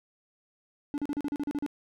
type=tone bursts; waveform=triangle; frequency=289.3 Hz; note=D4; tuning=26 cents flat; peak=-26 dBFS; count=10; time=0.94-1.663 s; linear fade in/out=0 ms; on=39 ms; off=37 ms; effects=none